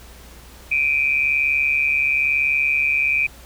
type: tone pair together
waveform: sine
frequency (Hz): 2348 / 2489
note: D7 / D#7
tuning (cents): -1 / 0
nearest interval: minor second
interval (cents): 101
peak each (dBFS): -19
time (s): 0.71-3.27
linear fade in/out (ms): 10
effects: added 60 Hz sine -43 dBFS peak until 3.45 s + pink hiss -45 dBFS RMS until 3.45 s